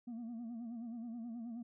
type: tone with vibrato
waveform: sine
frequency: 233.1 Hz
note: A#3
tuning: in tune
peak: -39 dBFS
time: 0.07-1.63 s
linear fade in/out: 10 ms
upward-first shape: sine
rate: 9.4 Hz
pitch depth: 79 cents each way
effects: tanh soft clip ceiling -41 dBFS